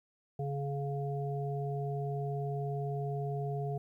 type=harmonic tone; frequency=140.4 Hz; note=C#3; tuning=22 cents sharp; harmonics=1 / 3 / 5; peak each=-34 / -39 / -41 dBFS; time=0.39-3.78 s; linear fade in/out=5 ms; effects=12-bit